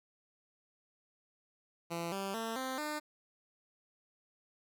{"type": "tone with pitch steps", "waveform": "10% pulse", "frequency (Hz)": [169.2, 195.49, 225.9, 260.9, 301.5], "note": ["E3", "G3", "A3", "C4", "D4"], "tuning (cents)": [45, -4, 46, -5, 46], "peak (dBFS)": -28, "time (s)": [1.9, 3], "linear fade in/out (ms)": 20, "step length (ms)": 220, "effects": []}